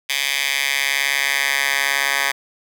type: tone with high-pass filter sweep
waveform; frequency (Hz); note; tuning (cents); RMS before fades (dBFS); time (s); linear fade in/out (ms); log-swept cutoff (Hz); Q
10% pulse; 138.9; C#3; +4; -20; 0.09-2.32; 10; 2600 to 1500; 2
effects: none